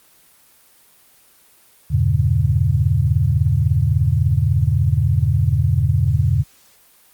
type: chord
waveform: sine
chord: E diminished seventh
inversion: none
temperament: just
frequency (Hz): 82.41 / 98.89 / 118.67 / 142.4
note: E2 / G2 / Bb2 / Db3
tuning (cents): 0 / +16 / +31 / +47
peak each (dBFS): -19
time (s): 1.9-6.44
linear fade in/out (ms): 20
effects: white hiss -52 dBFS RMS until 7.13 s + Opus 24 kbps

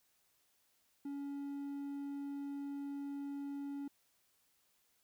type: tone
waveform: triangle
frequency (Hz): 281.7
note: C#4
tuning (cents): +28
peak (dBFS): -38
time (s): 1.05-3.88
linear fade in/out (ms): 5
effects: white hiss -75 dBFS RMS until 5.03 s

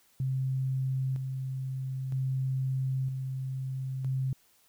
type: tone with tremolo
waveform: sine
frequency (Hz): 131.9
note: C3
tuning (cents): +14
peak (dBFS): -27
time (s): 0.2-4.33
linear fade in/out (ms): 2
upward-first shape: square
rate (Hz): 0.52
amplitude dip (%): 40
effects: white hiss -65 dBFS RMS until 4.68 s

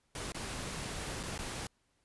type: noise with dropouts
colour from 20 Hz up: pink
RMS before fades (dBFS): -40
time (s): 0.15-1.67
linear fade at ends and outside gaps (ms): 2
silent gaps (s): 0.321-0.345 / 1.231-1.235 / 1.379-1.389
effects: pink hiss -75 dBFS RMS until 2.04 s + resampled to 24000 Hz

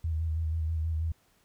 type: tone with vibrato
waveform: sine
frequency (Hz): 80.2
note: E2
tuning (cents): -47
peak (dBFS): -27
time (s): 0.04-1.12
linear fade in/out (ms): 5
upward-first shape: square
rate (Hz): 6.2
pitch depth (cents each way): 33
effects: pink hiss -67 dBFS RMS until 1.44 s

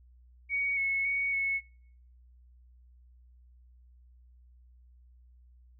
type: tone with pitch steps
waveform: sine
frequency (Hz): 2243 / 2194 / 2231 / 2199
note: C#7 / C#7 / C#7 / C#7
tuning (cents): +20 / -18 / +11 / -14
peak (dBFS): -27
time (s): 0.49-1.61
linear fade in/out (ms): 50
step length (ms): 280
effects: noise-tail reverb RT60 0.6 s tail -24 dB re dry + added 61 Hz sine -55 dBFS peak until 5.79 s

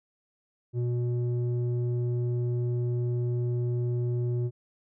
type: tone with low-pass filter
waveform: square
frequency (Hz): 121.3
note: B2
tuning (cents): -31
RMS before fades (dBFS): -28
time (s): 0.73-4.51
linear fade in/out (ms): 50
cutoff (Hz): 290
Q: 2.4
effects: none

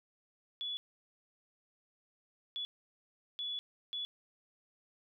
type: tone bursts at uneven times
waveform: sine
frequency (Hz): 3418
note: G#7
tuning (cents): +49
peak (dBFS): -36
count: 4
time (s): 0.61-0.77 / 2.56-2.65 / 3.39-3.59 / 3.93-4.05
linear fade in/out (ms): 0
effects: none

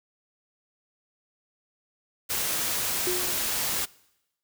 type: noise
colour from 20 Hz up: white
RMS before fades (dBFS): -28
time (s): 2.29-3.86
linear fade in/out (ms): 20
type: tone with exponential decay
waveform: sine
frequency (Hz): 360.7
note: F#4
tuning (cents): -44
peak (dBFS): -24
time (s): 3.07-3.53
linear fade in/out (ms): 1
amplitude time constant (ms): 100
effects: noise-tail reverb RT60 0.9 s tail -23 dB re dry

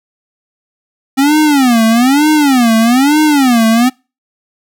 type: tone with vibrato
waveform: square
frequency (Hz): 262.2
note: C4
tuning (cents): +4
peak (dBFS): -7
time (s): 1.17-3.9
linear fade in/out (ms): 20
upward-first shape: sine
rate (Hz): 1.1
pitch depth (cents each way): 280
effects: noise-tail reverb RT60 0.3 s tail -26 dB re dry

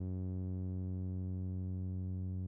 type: tone with low-pass filter sweep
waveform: sawtooth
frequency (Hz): 92.5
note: F#2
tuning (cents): 0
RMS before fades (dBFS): -39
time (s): 0-2.47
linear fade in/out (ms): 10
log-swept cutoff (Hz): 300 to 190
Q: 0.88
effects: none

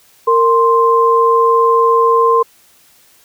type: tone pair together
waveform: sine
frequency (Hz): 460.8 / 1046.5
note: A#4 / C6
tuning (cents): -20 / 0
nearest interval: octave + major second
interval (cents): 1420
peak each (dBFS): -11 / -10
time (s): 0.27-2.43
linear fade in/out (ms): 10
effects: white hiss -49 dBFS RMS until 3.24 s

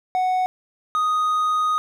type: tone pair in turn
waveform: triangle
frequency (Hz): 740 / 1244.5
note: F#5 / D#6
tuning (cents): 0 / 0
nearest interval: major sixth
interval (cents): 900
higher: second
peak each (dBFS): -16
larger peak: neither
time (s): 0.15-0.46 / 0.95-1.78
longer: second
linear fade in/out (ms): 0
effects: none

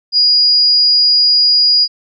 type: tone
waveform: sine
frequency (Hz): 4884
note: D#8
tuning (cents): -33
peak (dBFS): -7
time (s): 0.12-1.88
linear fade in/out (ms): 50
effects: none

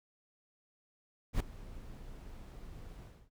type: noise with ADSR envelope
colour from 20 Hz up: brown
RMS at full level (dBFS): -27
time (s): 1.33-3.3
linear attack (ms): 72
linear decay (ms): 4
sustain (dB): -21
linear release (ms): 270
effects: none

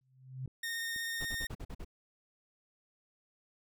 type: tone with exponential growth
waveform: sine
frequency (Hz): 130.3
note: C3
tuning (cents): -7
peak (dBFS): -34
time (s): 0.01-0.46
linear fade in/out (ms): 2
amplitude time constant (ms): 96
type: clicks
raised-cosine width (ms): 3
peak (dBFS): -40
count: 2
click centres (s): 0.477 / 0.962
type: tone with vibrato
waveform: sawtooth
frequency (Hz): 1840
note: A#6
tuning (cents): -23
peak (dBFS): -32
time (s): 0.63-1.47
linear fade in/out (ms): 5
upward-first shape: triangle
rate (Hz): 16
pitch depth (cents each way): 13
type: noise bursts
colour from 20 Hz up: brown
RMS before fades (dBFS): -41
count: 7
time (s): 1.2-1.848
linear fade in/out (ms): 10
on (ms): 54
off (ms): 45
effects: none

